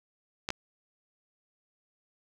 clicks, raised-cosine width 0.2 ms, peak -14 dBFS, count 2, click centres 0.489 / 0.504 s, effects none

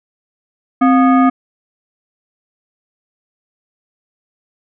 sine tone with frequency modulation, 261.6 Hz, C4, in tune, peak -7 dBFS, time 0.81-1.3 s, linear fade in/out 10 ms, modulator 971 Hz, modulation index 0.83, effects none

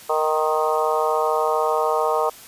harmonic tone with a mistuned harmonic, 155.56 Hz, D#3, in tune, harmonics 3 / 4 / 5 / 6 / 7 / 8, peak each -23 / -24 / -25 / -26 / -26 / -27 dBFS, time 0.09-2.3 s, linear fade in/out 10 ms, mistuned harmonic 7, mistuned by -21 cents, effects white hiss -43 dBFS RMS until 2.47 s + resampled to 32000 Hz

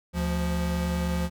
square tone pair together, 73.49 / 174.8 Hz, D2 / F3, +2 / +2 cents, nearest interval octave + minor third, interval 1500 cents, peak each -29 / -28 dBFS, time 0.13-1.3 s, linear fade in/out 50 ms, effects none

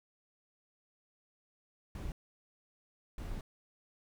brown noise bursts at uneven times, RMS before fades -40 dBFS, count 2, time 1.95-2.12 / 3.18-3.41 s, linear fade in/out 2 ms, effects none

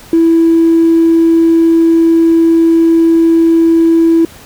triangle tone with tanh clipping, 330 Hz, E4, 2 cents sharp, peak -4 dBFS, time 0.13-4.25 s, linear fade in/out 2 ms, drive 1 dB, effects pink hiss -36 dBFS RMS until 4.45 s

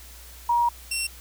sine / 15% pulse tone pair in turn, 950 / 2723 Hz, A#5 / F7, +33 / -44 cents, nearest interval octave + tritone, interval 1823 cents, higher second, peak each -18 dBFS, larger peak neither, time 0.49-0.69 / 0.91-1.07 s, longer first, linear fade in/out 5 ms, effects added 60 Hz sine -45 dBFS peak until 1.2 s + white hiss -47 dBFS RMS until 1.2 s

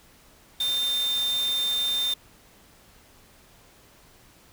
sine tone in noise, 3600 Hz, A7, 39 cents sharp, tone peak -23 dBFS, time 0.6-2.14 s, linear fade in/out 5 ms, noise white, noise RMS -36 dBFS, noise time 0.6-2.14 s, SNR +10 dB, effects pink hiss -55 dBFS RMS until 4.52 s

